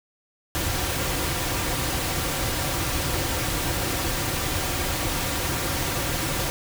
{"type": "noise with comb filter", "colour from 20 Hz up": "pink", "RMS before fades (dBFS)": -26, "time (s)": [0.55, 6.5], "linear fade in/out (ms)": 0, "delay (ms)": 4.7, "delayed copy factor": -0.5, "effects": []}